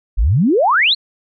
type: exponential sweep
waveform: sine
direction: up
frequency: 41.99 to 4435 Hz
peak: -10 dBFS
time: 0.17-0.95 s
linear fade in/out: 20 ms
effects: none